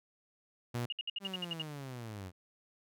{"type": "tone", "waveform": "sawtooth", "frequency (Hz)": 120.5, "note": "B2", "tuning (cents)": -42, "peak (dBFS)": -30, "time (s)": [0.74, 0.86], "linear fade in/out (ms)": 10}
{"type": "tone bursts", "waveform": "sine", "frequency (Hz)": 2856, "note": "F7", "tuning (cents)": 38, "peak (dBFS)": -34, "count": 9, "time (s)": [0.9, 1.62], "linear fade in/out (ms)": 2, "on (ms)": 24, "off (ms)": 63}
{"type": "linear sweep", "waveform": "sawtooth", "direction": "down", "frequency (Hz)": [200, 87.31], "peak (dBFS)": -38, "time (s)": [1.2, 2.32], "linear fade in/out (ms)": 50}
{"effects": []}